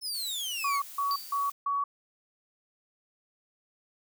sawtooth exponential sweep, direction down, 5320 to 2089 Hz, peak -29 dBFS, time 0.01-0.81 s, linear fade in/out 50 ms
blue noise, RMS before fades -45 dBFS, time 0.14-1.52 s, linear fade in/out 5 ms
sine tone bursts, 1127 Hz, C#6, 28 cents sharp, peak -26 dBFS, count 4, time 0.64-1.84 s, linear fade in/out 5 ms, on 180 ms, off 160 ms
square tone with exponential decay, 4613 Hz, D8, 32 cents flat, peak -31 dBFS, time 1.11-1.45 s, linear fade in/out 0 ms, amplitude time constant 73 ms
effects none

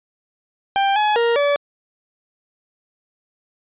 40% pulse tone with pitch steps, 789 / 845 / 468.3 / 574 Hz, G5 / G#5 / A#4 / D5, +11 / +30 / +8 / -40 cents, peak -14 dBFS, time 0.76-1.56 s, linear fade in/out 0 ms, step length 200 ms, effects resampled to 8000 Hz

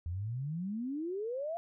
sine exponential sweep, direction up, 81.2 to 698.5 Hz, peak -34 dBFS, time 0.06-1.57 s, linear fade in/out 0 ms, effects none

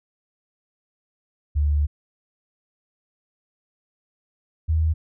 sine tone pair in turn, 73.4 / 79.57 Hz, D2 / D#2, 0 / +39 cents, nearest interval minor second, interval 139 cents, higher second, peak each -17 dBFS, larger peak neither, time 1.55-1.87 / 4.68-4.94 s, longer first, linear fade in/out 20 ms, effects none

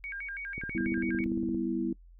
sine tone with vibrato, 1897 Hz, A#6, 30 cents sharp, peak -36 dBFS, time 0.04-1.24 s, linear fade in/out 0 ms, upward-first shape square, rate 6.1 Hz, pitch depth 290 cents each way
click train, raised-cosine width 3 ms, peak -27 dBFS, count 18, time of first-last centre 0.58-1.546 s, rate 17.6 Hz
sine chord, E minor, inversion first, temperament equal, 196 / 246.9 / 329.6 Hz, G3 / B3 / E4, 0 / 0 / 0 cents, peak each -35 / -33 / -31 dBFS, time 0.75-1.93 s, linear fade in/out 5 ms
effects noise-tail reverb RT60 0.1 s tail -23 dB re dry + added 43 Hz sine -51 dBFS peak until 2.19 s

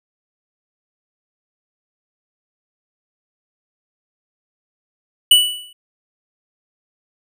square tone with exponential decay, 2959 Hz, F#7, 1 cent flat, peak -5 dBFS, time 5.31-5.73 s, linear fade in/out 5 ms, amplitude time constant 91 ms, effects none

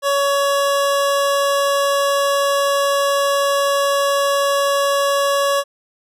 25% pulse tone, 561 Hz, C#5, 21 cents sharp, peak -11 dBFS, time 0.02-5.64 s, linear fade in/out 50 ms, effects resampled to 32000 Hz

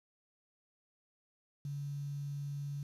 sine tone with quantisation, 142.6 Hz, C#3, 49 cents sharp, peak -37 dBFS, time 1.65-2.83 s, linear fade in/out 2 ms, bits 10, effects resampled to 32000 Hz

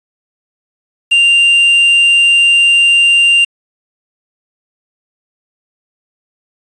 triangle tone with quantisation, 2786 Hz, F7, 5 cents flat, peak -4 dBFS, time 1.11-3.45 s, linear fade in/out 10 ms, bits 5, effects resampled to 24000 Hz

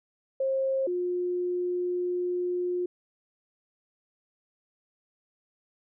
sine tone pair in turn, 534 / 357.1 Hz, C5 / F4, +35 / +39 cents, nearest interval perfect fifth, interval 696 cents, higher first, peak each -24 / -26 dBFS, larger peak first, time 0.4-0.87 / 0.87-2.86 s, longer second, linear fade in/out 5 ms, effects none

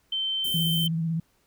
sine tone, 3100 Hz, G7, 20 cents flat, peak -25 dBFS, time 0.12-0.88 s, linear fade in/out 5 ms
white band-stop noise, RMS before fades -34 dBFS, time 0.44-0.87 s, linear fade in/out 5 ms, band 430 to 9700 Hz, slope 24 dB/octave
sine tone with vibrato, 163.6 Hz, E3, 13 cents flat, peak -24 dBFS, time 0.54-1.2 s, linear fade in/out 5 ms, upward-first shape square, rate 16 Hz, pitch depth 29 cents each way
effects pink hiss -67 dBFS RMS until 1.46 s

